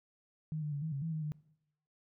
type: tone with pitch steps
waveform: sine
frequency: 155.7 / 149.9 / 143 / 159 / 138.2 / 163 / 156.5 / 151 Hz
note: D#3 / D3 / D3 / D#3 / C#3 / E3 / D#3 / D3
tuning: +2 / +36 / -46 / +38 / -5 / -19 / +10 / +48 cents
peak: -34 dBFS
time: 0.52-1.32 s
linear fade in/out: 0 ms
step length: 100 ms
effects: noise-tail reverb RT60 0.8 s tail -21 dB re dry